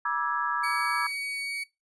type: chord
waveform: sine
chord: E dominant seventh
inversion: second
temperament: equal with one note detuned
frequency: 964.1 / 1174.7 / 1318.5 / 1661.2 Hz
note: B5 / D6 / E6 / G#6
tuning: -42 / 0 / 0 / 0 cents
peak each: -31 dBFS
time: 0.05-1.07 s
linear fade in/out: 5 ms
type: tone with pitch glide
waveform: 35% pulse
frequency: 2265 to 2249 Hz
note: C#7 to C#7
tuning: +37 to +24 cents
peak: -29 dBFS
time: 0.63-1.64 s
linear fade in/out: 10 ms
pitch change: -13 cents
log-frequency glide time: 0.98-1.3 s
effects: noise-tail reverb RT60 0.2 s tail -19 dB re dry + resampled to 24000 Hz